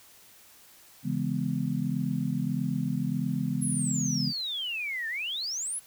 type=chord; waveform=sine; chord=C# minor seventh; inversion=none; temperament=just; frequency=138.59 / 166.31 / 207.9 / 249.5 Hz; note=C#3 / E3 / G#3 / B3; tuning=0 / +16 / +2 / +18 cents; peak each=-32 dBFS; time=1.03-4.33 s; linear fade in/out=50 ms
type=exponential two-way sweep; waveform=sine; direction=down then up; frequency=11175 to 1758 to 11175 Hz; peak=-30 dBFS; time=3.61-5.8 s; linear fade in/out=20 ms; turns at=5.08 s
effects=white hiss -55 dBFS RMS until 5.86 s